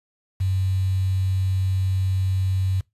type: tone with quantisation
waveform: sine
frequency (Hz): 94.5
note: F#2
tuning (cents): +37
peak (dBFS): -19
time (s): 0.4-2.81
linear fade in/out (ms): 10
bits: 7
effects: noise-tail reverb RT60 0.2 s tail -23 dB re dry + resampled to 32000 Hz